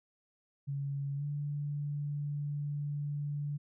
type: tone with pitch glide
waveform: sine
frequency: 140.1 to 145.46 Hz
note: C#3 to D3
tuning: +19 to -16 cents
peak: -33 dBFS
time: 0.67-3.58 s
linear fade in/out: 20 ms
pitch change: +65 cents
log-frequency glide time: 1.16-1.24 s
effects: none